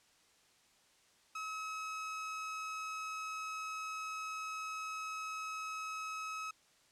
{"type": "tone", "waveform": "30% pulse", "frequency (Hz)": 1283, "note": "E6", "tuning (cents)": -47, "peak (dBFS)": -37, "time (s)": [1.35, 6.51], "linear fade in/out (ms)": 5, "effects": ["white hiss -68 dBFS RMS until 6.91 s", "low-pass 8000 Hz 12 dB/octave"]}